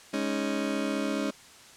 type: chord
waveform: 30% pulse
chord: Ab suspended fourth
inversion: none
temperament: just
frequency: 207.7 / 276.9 / 311.5 Hz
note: Ab3 / Db4 / Eb4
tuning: 0 / -2 / +2 cents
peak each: -30 / -28 / -31 dBFS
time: 0.13-1.31 s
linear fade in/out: 10 ms
effects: white hiss -51 dBFS RMS until 1.76 s + low-pass 8000 Hz 12 dB/octave